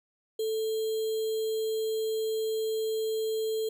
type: tone with sample-and-hold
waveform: sine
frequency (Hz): 440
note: A4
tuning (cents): 0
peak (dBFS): -27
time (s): 0.39-3.69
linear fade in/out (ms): 5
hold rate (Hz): 3675
effects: none